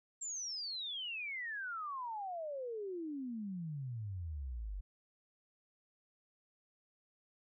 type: exponential sweep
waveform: sine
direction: down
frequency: 7510 to 45.1 Hz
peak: -39 dBFS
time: 0.21-4.81 s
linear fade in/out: 10 ms
effects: none